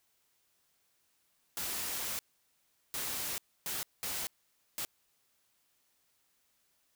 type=noise bursts at uneven times; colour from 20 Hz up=white; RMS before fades=-37 dBFS; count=5; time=1.57-2.19 / 2.94-3.38 / 3.66-3.83 / 4.03-4.27 / 4.78-4.85 s; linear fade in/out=0 ms; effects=white hiss -74 dBFS RMS until 6.95 s